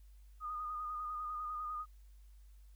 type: tone with vibrato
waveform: sine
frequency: 1231 Hz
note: D#6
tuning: 19 cents flat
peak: -38 dBFS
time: 0.4-1.86 s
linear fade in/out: 50 ms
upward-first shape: square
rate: 10 Hz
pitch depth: 26 cents each way
effects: added 50 Hz sine -55 dBFS peak until 2.75 s + white hiss -75 dBFS RMS until 2.75 s